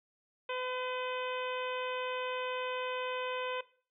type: harmonic tone with a mistuned harmonic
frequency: 506 Hz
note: B4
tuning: 42 cents sharp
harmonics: 1 / 2 / 3 / 4 / 5 / 6 / 7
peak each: -37 / -40 / -44 / -47 / -42 / -46 / -51 dBFS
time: 0.49-3.61 s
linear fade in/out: 5 ms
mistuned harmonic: 6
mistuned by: +15 cents
effects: noise-tail reverb RT60 0.4 s tail -17 dB re dry